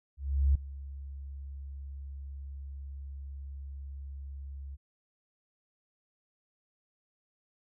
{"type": "tone with ADSR envelope", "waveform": "sine", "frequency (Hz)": 69, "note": "C#2", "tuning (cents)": -7, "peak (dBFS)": -20, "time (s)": [0.17, 4.77], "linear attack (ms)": 380, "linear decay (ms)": 6, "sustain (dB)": -19, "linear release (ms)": 31, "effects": []}